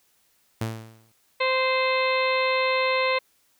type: tone with exponential decay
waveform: sawtooth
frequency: 111.9 Hz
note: A2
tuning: 30 cents sharp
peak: -20 dBFS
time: 0.61-1.12 s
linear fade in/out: 5 ms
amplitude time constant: 110 ms
type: harmonic tone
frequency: 520 Hz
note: C5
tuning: 11 cents flat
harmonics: 1 / 2 / 3 / 4 / 5 / 6 / 7 / 8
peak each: -24 / -26 / -37 / -27 / -30 / -40 / -35 / -34 dBFS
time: 1.4-3.19 s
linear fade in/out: 10 ms
effects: white hiss -65 dBFS RMS until 3.59 s